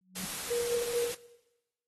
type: tone with exponential growth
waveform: sine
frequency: 185 Hz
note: F#3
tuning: in tune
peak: -34 dBFS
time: 0.01-0.25 s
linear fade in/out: 2 ms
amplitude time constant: 52 ms
type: noise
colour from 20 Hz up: white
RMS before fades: -38 dBFS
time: 0.15-1.15 s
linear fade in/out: 10 ms
type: tone with tremolo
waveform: sine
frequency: 476.3 Hz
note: A#4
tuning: 37 cents sharp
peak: -28 dBFS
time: 0.5-1.12 s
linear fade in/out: 10 ms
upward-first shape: square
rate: 4.6 Hz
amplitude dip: 45%
effects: noise-tail reverb RT60 1.0 s tail -19 dB re dry + AAC 32 kbps